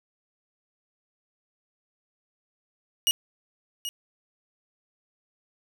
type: tone with echo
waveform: sawtooth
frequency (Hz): 2885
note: F#7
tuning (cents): -44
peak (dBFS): -16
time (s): 3.07-3.11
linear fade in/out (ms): 0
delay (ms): 780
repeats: 1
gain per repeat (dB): -11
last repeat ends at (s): 3.89
effects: none